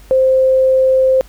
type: tone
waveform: sine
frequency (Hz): 523.3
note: C5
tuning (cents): 0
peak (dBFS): -8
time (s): 0.11-1.21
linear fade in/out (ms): 0
effects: added 50 Hz sine -38 dBFS peak until 1.28 s + pink hiss -46 dBFS RMS until 1.28 s